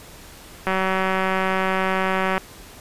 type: click train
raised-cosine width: 0.5 ms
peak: -7 dBFS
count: 324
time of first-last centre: 0.67-2.379 s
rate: 189 Hz
effects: pink hiss -43 dBFS RMS until 2.8 s + resampled to 32000 Hz